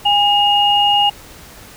sine tone pair together, 816 / 2855 Hz, G#5 / F7, -31 / +37 cents, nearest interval octave + minor seventh, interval 2168 cents, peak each -13 dBFS, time 0.05-1.1 s, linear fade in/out 10 ms, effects pink hiss -39 dBFS RMS until 1.76 s

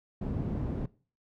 white low-pass noise, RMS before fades -33 dBFS, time 0.21-0.86 s, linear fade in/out 5 ms, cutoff 200 Hz, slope 12 dB/octave, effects noise-tail reverb RT60 0.4 s tail -21 dB re dry

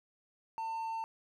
triangle tone, 899 Hz, A5, 37 cents sharp, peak -33 dBFS, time 0.58-1.04 s, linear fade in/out 0 ms, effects none

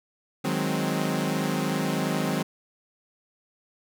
sawtooth chord, Ab dominant seventh, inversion second, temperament equal, 155.56 / 185 / 207.7 / 261.6 Hz, Eb3 / Gb3 / Ab3 / C4, 0 / 0 / 0 / 0 cents, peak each -26 / -26 / -27 / -26 dBFS, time 0.44-2.43 s, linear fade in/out 10 ms, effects none

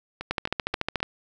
two click trains, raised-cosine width 0.3 ms, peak -17 / -9 dBFS, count 4 / 11, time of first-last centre 0.21-1.004 / 0.31-1.029 s, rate 3.78 / 13.9 Hz, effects none

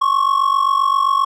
triangle ring-modulated tone, 1100 Hz, C#6, 14 cents flat, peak -8 dBFS, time 0.01-1.25 s, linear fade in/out 10 ms, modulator 23.8 Hz, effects none

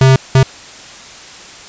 square tone bursts at uneven times, 132.4 Hz, C3, 21 cents sharp, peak -5 dBFS, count 2, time 0.01-0.16 / 0.35-0.43 s, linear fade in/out 2 ms, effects white hiss -34 dBFS RMS until 1.68 s + resampled to 16000 Hz

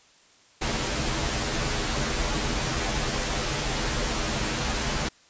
pink noise with comb filter, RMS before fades -27 dBFS, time 0.61-5.09 s, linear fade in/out 10 ms, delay 11 ms, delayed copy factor -0.75, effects white hiss -57 dBFS RMS until 5.29 s + resampled to 16000 Hz

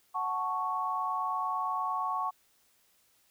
sine chord, F# minor, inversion none, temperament equal, 740 / 880 / 1108.7 Hz, F#5 / A5 / C#6, 0 / 0 / 0 cents, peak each -36 / -36 / -31 dBFS, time 0.14-2.31 s, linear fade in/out 20 ms, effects white hiss -68 dBFS RMS until 3.3 s

